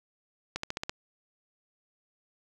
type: accelerating click train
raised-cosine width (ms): 0.2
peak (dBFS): -15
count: 6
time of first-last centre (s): 0.56-0.895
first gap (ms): 74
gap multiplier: 0.95
effects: none